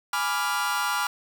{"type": "chord", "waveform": "40% pulse", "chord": "G# diminished seventh", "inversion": "none", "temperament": "equal", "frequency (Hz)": [830.6, 987.8, 1174.7, 1396.9], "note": ["G#5", "B5", "D6", "F6"], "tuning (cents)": [0, 0, 0, 0], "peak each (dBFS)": [-31, -29, -30, -27], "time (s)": [0.13, 1.07], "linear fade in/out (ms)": 2, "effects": ["8-bit"]}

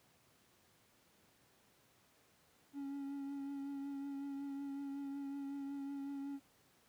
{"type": "tone with vibrato", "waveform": "triangle", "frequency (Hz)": 278.7, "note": "C#4", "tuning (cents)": 9, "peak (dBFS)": -39, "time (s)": [2.73, 6.4], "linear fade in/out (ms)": 50, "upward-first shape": "triangle", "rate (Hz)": 5.4, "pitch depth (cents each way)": 26, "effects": ["pink hiss -70 dBFS RMS until 6.88 s", "high-pass 100 Hz 12 dB/octave"]}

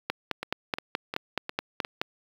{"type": "two click trains", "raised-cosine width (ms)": 0.3, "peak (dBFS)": [-16, -10], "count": [5, 10], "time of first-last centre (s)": [[0.43, 1.848], [0.1, 2.015]], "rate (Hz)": [2.82, 4.7], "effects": ["high-pass 150 Hz 12 dB/octave", "7-bit"]}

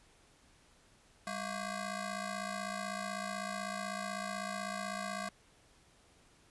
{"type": "ring-modulated tone", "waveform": "15% pulse", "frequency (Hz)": 450, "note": "A4", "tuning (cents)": 39, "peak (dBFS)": -28, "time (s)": [1.27, 5.29], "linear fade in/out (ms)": 0, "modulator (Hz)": 253, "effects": ["pink hiss -65 dBFS RMS until 6.5 s", "resampled to 24000 Hz"]}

